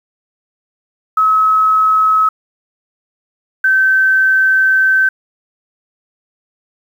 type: tone pair in turn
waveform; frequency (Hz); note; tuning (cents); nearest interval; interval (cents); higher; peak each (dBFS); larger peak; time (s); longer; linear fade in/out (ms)
sine; 1285 / 1543.2; E6 / G6; -45 / -28; minor third; 317; second; -8; neither; 1.17-2.29 / 3.64-5.09; second; 5
effects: 7-bit